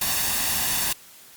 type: noise with comb filter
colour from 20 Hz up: white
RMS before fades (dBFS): -24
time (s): 0.01-0.93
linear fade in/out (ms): 5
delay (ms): 1.1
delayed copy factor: +0.55
effects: white hiss -48 dBFS RMS until 1.36 s + Opus 48 kbps